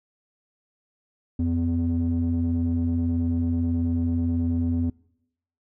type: ring-modulated tone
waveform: triangle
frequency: 82.2 Hz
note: E2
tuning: 4 cents flat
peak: -15 dBFS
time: 1.39-4.9 s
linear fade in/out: 5 ms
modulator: 169 Hz
effects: noise-tail reverb RT60 0.8 s tail -25 dB re dry + tanh soft clip ceiling -15 dBFS